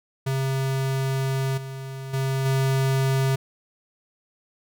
square tone with level steps, 134 Hz, C3, 42 cents sharp, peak -23 / -33 / -23 / -20 dBFS, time 0.26-3.36 s, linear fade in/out 10 ms, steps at 1.57 / 2.13 / 2.45 s, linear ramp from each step 10 ms, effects none

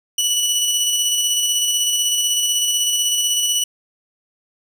20% pulse tone with tremolo, 2952 Hz, F#7, 5 cents flat, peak -10 dBFS, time 0.18-3.64 s, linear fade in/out 5 ms, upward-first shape square, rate 16 Hz, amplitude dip 25%, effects none

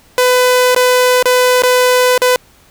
sawtooth tone with dropouts, 501 Hz, B4, 25 cents sharp, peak -4 dBFS, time 0.18-2.36 s, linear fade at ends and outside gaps 1 ms, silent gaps 0.747-0.762 / 1.226-1.256 / 1.621-1.635 / 2.178-2.218 s, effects pink hiss -47 dBFS RMS until 2.7 s

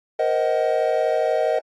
triangle chord, C half-diminished seventh, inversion third, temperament just, 470.9 / 523.3 / 627.9 / 753.5 Hz, Bb4 / C5 / Eb5 / Gb5, +18 / 0 / +16 / +31 cents, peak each -22 / -23 / -19 / -24 dBFS, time 0.19-1.59 s, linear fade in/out 5 ms, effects AAC 32 kbps

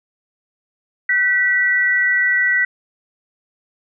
sine tone pair together, 1517.7 / 1951 Hz, F#6 / B6, +44 / -22 cents, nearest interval major third, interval 434 cents, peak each -20 / -14 dBFS, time 1.09-2.65 s, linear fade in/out 5 ms, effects none

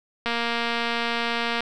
click train, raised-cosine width 0.3 ms, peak -10 dBFS, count 316, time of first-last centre 0.26-1.606 s, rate 234 Hz, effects none

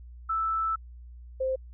sine tone pair in turn, 1318.5 / 523.2 Hz, E6 / C5, 0 / 0 cents, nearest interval octave + major third, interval 1600 cents, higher first, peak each -25 dBFS, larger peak neither, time 0.29-0.76 / 1.4-1.56 s, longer first, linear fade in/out 10 ms, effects added 60 Hz sine -43 dBFS peak until 1.73 s

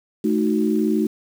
sine chord, D# diminished, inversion second, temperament equal with one note detuned, 217.6 / 311.1 / 370 Hz, A3 / D#4 / F#4, -19 / 0 / 0 cents, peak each -20 / -21 / -23 dBFS, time 0.24-1.07 s, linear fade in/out 5 ms, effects 7-bit

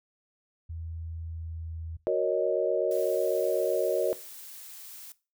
sine tone with pitch glide, 82 to 81.48 Hz, E2 to E2, -9 to -20 cents, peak -35 dBFS, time 0.69-1.97 s, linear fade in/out 10 ms, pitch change -11 cents, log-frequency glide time 1.23-1.74 s
sine chord, D# minor seventh, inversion first, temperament equal, 370 / 466.2 / 554.4 / 622.3 Hz, F#4 / A#4 / C#5 / D#5, 0 / 0 / 0 / 0 cents, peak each -29 dBFS, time 2.07-4.13 s, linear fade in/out 0 ms
blue noise, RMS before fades -45 dBFS, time 2.91-5.12 s, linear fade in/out 2 ms
effects noise-tail reverb RT60 0.3 s tail -18 dB re dry

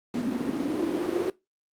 white noise with band-pass filter sweep, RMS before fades -28 dBFS, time 0.14-1.3 s, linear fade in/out 2 ms, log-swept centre 240 to 370 Hz, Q 7.6, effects noise-tail reverb RT60 0.2 s tail -19 dB re dry + Opus 48 kbps

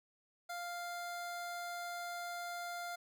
25% pulse tone, 698.5 Hz, F5, in tune, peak -37 dBFS, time 0.49-2.96 s, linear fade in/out 10 ms, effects none

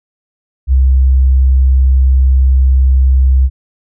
sine tone, 65.5 Hz, C2, 2 cents sharp, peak -5 dBFS, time 0.67-3.5 s, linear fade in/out 50 ms, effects none

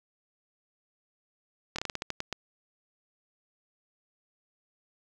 slowing click train, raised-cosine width 0.2 ms, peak -15 dBFS, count 10, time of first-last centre 1.76-2.327 s, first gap 25 ms, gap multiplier 1.22, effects none

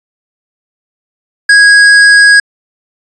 sine tone with tanh clipping, 1651 Hz, G#6, 11 cents flat, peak -3 dBFS, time 1.49-2.4 s, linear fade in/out 5 ms, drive 15 dB, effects resampled to 22050 Hz

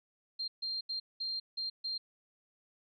sine tone bursts at uneven times, 4186 Hz, C8, in tune, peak -34 dBFS, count 6, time 0.39-0.48 / 0.62-0.81 / 0.89-1 / 1.2-1.4 / 1.57-1.7 / 1.84-1.98 s, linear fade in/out 10 ms, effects none

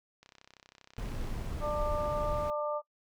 click train, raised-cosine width 0.2 ms, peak -36 dBFS, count 36, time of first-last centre 0.23-1.304 s, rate 32.6 Hz
brown noise, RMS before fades -36 dBFS, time 0.98-2.5 s, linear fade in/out 0 ms
harmonic tone, 297.5 Hz, D4, 22 cents sharp, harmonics 2 / 3 / 4, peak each -32 / -39 / -36 dBFS, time 1.6-2.82 s, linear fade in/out 50 ms
effects noise-tail reverb RT60 0.1 s tail -22 dB re dry

